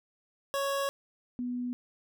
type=tone pair in turn; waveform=25% pulse / sine; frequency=554.4 / 246.2 Hz; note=C#5 / B3; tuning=0 / -5 cents; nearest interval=octave + major second; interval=1405 cents; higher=first; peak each=-25 / -31 dBFS; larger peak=first; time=0.54-0.89 / 1.39-1.73 s; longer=first; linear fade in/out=0 ms; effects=none